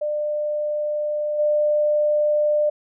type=tone with level steps; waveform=sine; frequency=598 Hz; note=D5; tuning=31 cents sharp; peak=-21 / -16 dBFS; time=0.01-2.7 s; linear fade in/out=10 ms; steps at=1.38 s; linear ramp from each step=20 ms; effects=none